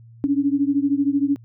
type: beating tone pair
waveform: sine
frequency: 277.2 / 290.2 Hz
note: C#4 / D4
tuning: 0 / -21 cents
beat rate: 13 Hz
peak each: -19 / -21 dBFS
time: 0.24-1.36 s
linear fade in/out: 0 ms
effects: added 115 Hz sine -43 dBFS peak until 1.44 s